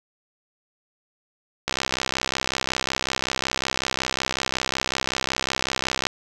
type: click train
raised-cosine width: 0.2 ms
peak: -5 dBFS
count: 288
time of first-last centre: 1.68-6.068 s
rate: 65.4 Hz
effects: none